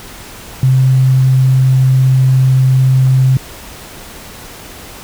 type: tone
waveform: sine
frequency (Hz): 130.81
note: C3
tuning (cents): 0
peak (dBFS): -6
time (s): 0.63-3.37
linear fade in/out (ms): 2
effects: pink hiss -32 dBFS RMS until 5.03 s